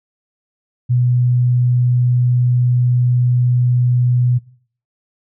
sine tone, 123.47 Hz, B2, in tune, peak -11 dBFS, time 0.89-4.39 s, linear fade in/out 20 ms, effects noise-tail reverb RT60 0.5 s tail -20 dB re dry

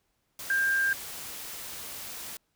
sine tone in noise, 1594 Hz, G6, 28 cents sharp, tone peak -23 dBFS, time 0.5-0.93 s, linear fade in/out 2 ms, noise white, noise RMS -40 dBFS, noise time 0.39-2.37 s, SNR +14 dB, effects pink hiss -75 dBFS RMS until 2.55 s

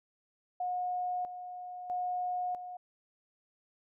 sine tone with tremolo, 723 Hz, F#5, 40 cents flat, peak -31 dBFS, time 0.6-2.77 s, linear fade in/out 5 ms, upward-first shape square, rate 0.77 Hz, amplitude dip 65%, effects none

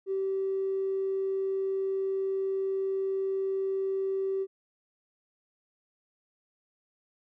triangle tone with tanh clipping, 386.1 Hz, G4, 26 cents flat, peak -27 dBFS, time 0.06-4.47 s, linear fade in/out 50 ms, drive 4 dB, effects none

